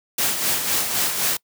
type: noise with tremolo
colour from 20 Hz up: white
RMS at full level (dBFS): -20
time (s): 0.18-1.37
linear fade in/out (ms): 5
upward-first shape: sine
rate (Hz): 3.9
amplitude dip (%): 50
effects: noise-tail reverb RT60 0.1 s tail -25 dB re dry + high-pass 100 Hz 12 dB/octave